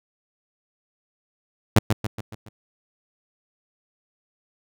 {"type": "tone with echo", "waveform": "sawtooth", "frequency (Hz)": 107.7, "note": "A2", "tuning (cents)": -37, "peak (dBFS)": -7, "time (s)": [1.76, 1.79], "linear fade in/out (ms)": 5, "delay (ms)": 140, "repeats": 5, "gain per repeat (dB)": -6, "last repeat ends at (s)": 2.49, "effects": []}